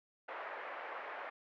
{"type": "band-pass noise", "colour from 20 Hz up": "pink", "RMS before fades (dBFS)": -45, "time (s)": [0.28, 1.3], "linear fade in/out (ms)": 10, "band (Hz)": [530, 2100], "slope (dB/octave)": 24, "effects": []}